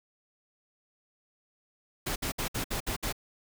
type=noise bursts; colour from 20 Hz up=pink; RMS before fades=-32 dBFS; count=7; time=2.06-3.126 s; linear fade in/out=10 ms; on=100 ms; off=61 ms; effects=none